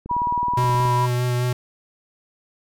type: click train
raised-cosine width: 3 ms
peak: -21 dBFS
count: 16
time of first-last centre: 0.06-0.854 s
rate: 18.9 Hz
type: tone with pitch glide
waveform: sine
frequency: 970 to 981.8 Hz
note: B5 to B5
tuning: -31 to -10 cents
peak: -19 dBFS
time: 0.09-1.07 s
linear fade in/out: 20 ms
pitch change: +21 cents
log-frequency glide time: 0.38-0.64 s
type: tone with vibrato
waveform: square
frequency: 123.47 Hz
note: B2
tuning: in tune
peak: -20 dBFS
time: 0.57-1.53 s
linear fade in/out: 5 ms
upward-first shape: sine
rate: 4.8 Hz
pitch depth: 14 cents each way
effects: none